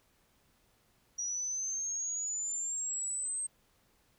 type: exponential sweep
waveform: sine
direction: up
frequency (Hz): 5770 to 8372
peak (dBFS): -33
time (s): 1.18-3.47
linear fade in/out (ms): 10
effects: pink hiss -70 dBFS RMS until 4.18 s